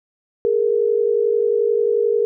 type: tone pair together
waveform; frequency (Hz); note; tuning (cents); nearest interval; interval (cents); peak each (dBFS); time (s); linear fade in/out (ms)
sine; 415.3 / 466.6; G#4 / A#4; 0 / +2; major second; 202; -18 / -17; 0.45-2.25; 0
effects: none